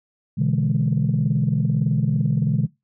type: chord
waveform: sine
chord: E dominant seventh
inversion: second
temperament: equal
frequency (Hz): 123.47 / 146.83 / 164.81 / 207.7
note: B2 / D3 / E3 / G#3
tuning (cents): 0 / 0 / 0 / 0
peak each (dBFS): -22 / -20 / -24 / -24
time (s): 0.37-2.67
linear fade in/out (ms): 20
effects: noise-tail reverb RT60 0.2 s tail -21 dB re dry + tanh soft clip ceiling -10 dBFS